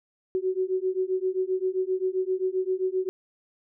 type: beating tone pair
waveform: sine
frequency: 370 / 377.6 Hz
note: F#4 / F#4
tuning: 0 / +35 cents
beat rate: 7.6 Hz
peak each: -27 dBFS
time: 0.35-3.09 s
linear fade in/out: 0 ms
effects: none